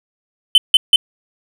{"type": "tone bursts", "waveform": "triangle", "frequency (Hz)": 3054, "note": "G7", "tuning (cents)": -46, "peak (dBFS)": -3, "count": 3, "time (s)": [0.55, 0.96], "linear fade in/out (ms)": 2, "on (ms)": 30, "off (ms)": 160, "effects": []}